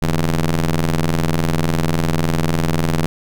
sawtooth ring-modulated tone, 83.5 Hz, E2, 23 cents sharp, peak -8 dBFS, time 0.02-3.06 s, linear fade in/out 0 ms, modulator 73.5 Hz, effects none

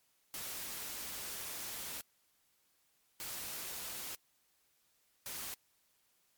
white noise bursts at uneven times, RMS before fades -43 dBFS, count 3, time 0.34-2.01 / 3.2-4.15 / 5.26-5.54 s, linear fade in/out 0 ms, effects white hiss -74 dBFS RMS until 6.37 s + MP3 96 kbps

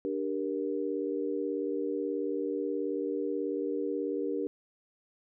sine chord, G minor, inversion second, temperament just, 294 / 392 / 470.4 Hz, D4 / G4 / Bb4, +2 / 0 / +16 cents, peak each -34 dBFS, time 0.05-4.47 s, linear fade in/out 0 ms, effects none

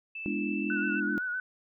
sine tone with pitch glide, 2637 to 2657 Hz, E7 to E7, 0 to +13 cents, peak -36 dBFS, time 0.15-1 s, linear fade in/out 5 ms, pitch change +13 cents, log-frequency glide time 0.41-0.7 s
sine chord, E dominant seventh, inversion first, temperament equal with one note detuned, 207.7 / 246.9 / 293.7 / 337.5 Hz, G#3 / B3 / D4 / E4, 0 / 0 / 0 / +41 cents, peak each -33 / -38 / -33 / -36 dBFS, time 0.26-1.18 s, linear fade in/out 0 ms
sine tone with vibrato, 1480 Hz, F#6, in tune, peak -30 dBFS, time 0.7-1.4 s, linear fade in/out 2 ms, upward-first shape sine, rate 7.8 Hz, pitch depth 43 cents each way
effects none

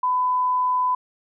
sine tone, 1003 Hz, B5, 26 cents sharp, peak -18 dBFS, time 0.03-0.95 s, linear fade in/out 5 ms, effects none

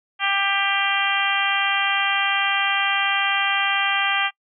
harmonic tone, 395.7 Hz, G4, 16 cents sharp, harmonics 2 / 3 / 4 / 5 / 6 / 7 / 8, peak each -26 / -26 / -26 / -26 / -26 / -26 / -26 dBFS, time 0.19-4.31 s, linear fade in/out 50 ms, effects noise-tail reverb RT60 0.1 s tail -26 dB re dry

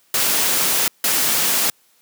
white noise bursts at uneven times, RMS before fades -18 dBFS, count 2, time 0.14-0.88 / 1.04-1.7 s, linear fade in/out 2 ms, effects white hiss -58 dBFS RMS until 2.01 s + high-pass 150 Hz 12 dB/octave

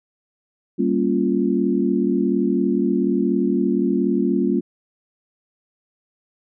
sine chord, G half-diminished seventh, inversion none, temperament equal, 196 / 233.1 / 277.2 / 349.2 Hz, G3 / Bb3 / Db4 / F4, 0 / 0 / 0 / 0 cents, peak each -22 dBFS, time 0.78-4.61 s, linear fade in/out 20 ms, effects none

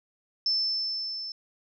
sine tone with level ramp, 5290 Hz, E8, 5 cents sharp, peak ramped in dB -22 to -34 dBFS, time 0.46-1.32 s, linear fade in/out 2 ms, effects none

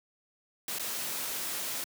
white noise with dropouts, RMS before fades -35 dBFS, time 0.68-1.84 s, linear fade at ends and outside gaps 2 ms, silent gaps 0.786-0.795 s, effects high-pass 150 Hz 12 dB/octave

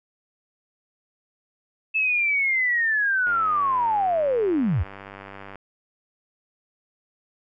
sine linear sweep, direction down, 2627 to 58.7 Hz, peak -19 dBFS, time 1.94-4.84 s, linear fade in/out 20 ms
click train, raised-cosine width 0.5 ms, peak -24 dBFS, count 226, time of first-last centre 3.27-5.557 s, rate 98.4 Hz
effects none

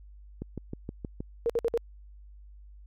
click train, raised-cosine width 3 ms, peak -22 dBFS, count 6, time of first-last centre 0.42-1.205 s, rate 6.37 Hz
sine tone bursts, 466.2 Hz, A#4, in tune, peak -23 dBFS, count 4, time 1.46-1.775 s, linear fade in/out 0 ms, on 36 ms, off 57 ms
effects added 50 Hz sine -47 dBFS peak until 2.86 s

